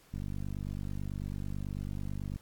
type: click train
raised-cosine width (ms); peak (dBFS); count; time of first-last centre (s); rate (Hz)
5; -26; 110; 0.14-2.36; 49.1
effects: pink hiss -62 dBFS RMS until 2.41 s + AAC 64 kbps